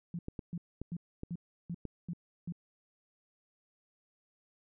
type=tone bursts; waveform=sine; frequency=171.7 Hz; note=F3; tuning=29 cents flat; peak=-35 dBFS; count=7; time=0.14-2.523 s; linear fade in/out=2 ms; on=49 ms; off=340 ms
type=clicks; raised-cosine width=3 ms; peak=-26 dBFS; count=5; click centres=0.284 / 0.392 / 0.816 / 1.234 / 1.853 s
effects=none